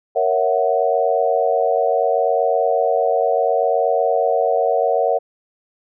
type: chord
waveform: sine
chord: F# dominant seventh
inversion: first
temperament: equal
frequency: 466.2 / 554.4 / 659.3 / 740 Hz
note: A#4 / C#5 / E5 / F#5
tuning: 0 / 0 / 0 / 0 cents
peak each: -20 dBFS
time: 0.15-5.19 s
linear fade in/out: 20 ms
effects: none